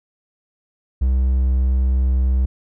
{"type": "tone", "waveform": "triangle", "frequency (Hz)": 64.4, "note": "C2", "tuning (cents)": -27, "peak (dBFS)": -12, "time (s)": [1.01, 2.46], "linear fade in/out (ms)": 10, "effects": []}